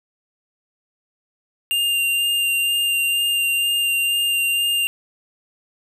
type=tone with vibrato; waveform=square; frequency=2794 Hz; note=F7; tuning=in tune; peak=-18 dBFS; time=1.71-4.87 s; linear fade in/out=0 ms; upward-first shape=sine; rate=2.1 Hz; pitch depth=12 cents each way; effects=none